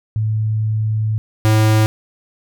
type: tone pair in turn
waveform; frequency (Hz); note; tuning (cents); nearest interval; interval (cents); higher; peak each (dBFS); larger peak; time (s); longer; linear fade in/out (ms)
sine / square; 108.8 / 108.8; A2 / A2; -19 / -19; unison; 0; neither; -15 / -11; second; 0.16-1.18 / 1.45-1.86; first; 0
effects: none